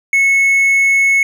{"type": "tone", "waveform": "triangle", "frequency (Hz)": 2196, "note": "C#7", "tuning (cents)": -17, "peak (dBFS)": -7, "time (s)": [0.13, 1.23], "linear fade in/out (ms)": 2, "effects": []}